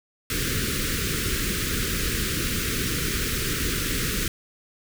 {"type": "band-stop noise", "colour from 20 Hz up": "pink", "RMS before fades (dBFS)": -26, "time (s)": [0.3, 4.28], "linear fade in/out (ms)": 2, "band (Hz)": [470, 1300], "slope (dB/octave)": 48, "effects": []}